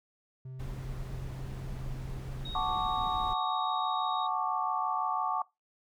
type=tone with pitch glide; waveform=triangle; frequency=130 to 131.36 Hz; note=C3 to C3; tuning=-11 to +7 cents; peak=-38 dBFS; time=0.45-2.5 s; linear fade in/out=5 ms; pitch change=+18 cents; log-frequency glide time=1.09-1.4 s
type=noise; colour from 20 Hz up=brown; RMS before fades=-40 dBFS; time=0.59-3.34 s; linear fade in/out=10 ms
type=tone; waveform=sine; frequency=3763 Hz; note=A#7; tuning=16 cents sharp; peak=-39 dBFS; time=2.45-4.27 s; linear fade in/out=5 ms
type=chord; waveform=sine; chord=D major seventh; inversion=first; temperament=equal; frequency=740 / 880 / 1108.7 / 1174.7 Hz; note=F#5 / A5 / C#6 / D6; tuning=0 / 0 / 0 / 0 cents; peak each=-34 dBFS; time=2.55-5.42 s; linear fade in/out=2 ms
effects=noise-tail reverb RT60 0.2 s tail -21 dB re dry